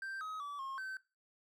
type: tone with pitch steps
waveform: triangle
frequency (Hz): 1570 / 1268 / 1150 / 1075 / 1539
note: G6 / D#6 / D6 / C6 / G6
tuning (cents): +2 / +32 / -37 / +47 / -32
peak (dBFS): -38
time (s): 0.02-0.97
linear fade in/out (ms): 2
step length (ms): 190
effects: noise-tail reverb RT60 0.3 s tail -19 dB re dry